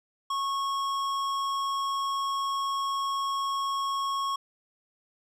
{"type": "tone with tanh clipping", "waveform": "sine", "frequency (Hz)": 1098, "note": "C#6", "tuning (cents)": -17, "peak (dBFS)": -29, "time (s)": [0.3, 4.36], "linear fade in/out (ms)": 5, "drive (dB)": 15, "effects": []}